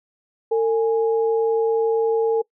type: tone pair together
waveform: sine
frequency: 451.8 / 830.6 Hz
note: A4 / G#5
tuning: +46 / 0 cents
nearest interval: major seventh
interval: 1054 cents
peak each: -16 / -28 dBFS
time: 0.51-2.42 s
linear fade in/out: 10 ms
effects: noise-tail reverb RT60 0.1 s tail -23 dB re dry